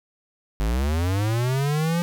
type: linear sweep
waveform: square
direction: up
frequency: 49 to 174.61 Hz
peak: -21 dBFS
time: 0.6-2.02 s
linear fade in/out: 0 ms
effects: none